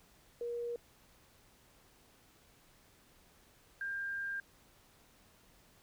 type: tone pair in turn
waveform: sine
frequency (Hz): 474.9 / 1597.4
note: A#4 / G6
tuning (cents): +32 / +32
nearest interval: octave + major sixth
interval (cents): 2100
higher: second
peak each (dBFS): -36 / -36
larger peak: neither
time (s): 0.41-0.76 / 3.81-4.4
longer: second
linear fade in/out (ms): 2
effects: pink hiss -65 dBFS RMS until 5.82 s